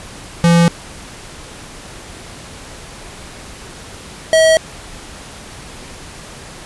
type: tone pair in turn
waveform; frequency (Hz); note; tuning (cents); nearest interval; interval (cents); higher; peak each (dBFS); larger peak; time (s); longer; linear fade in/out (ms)
square; 170 / 641.8; F3 / E5; -46 / -46; octave + major seventh; 2300; second; -8; neither; 0.44-0.68 / 4.33-4.57; neither; 0
effects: pink hiss -34 dBFS RMS until 6.65 s + resampled to 24000 Hz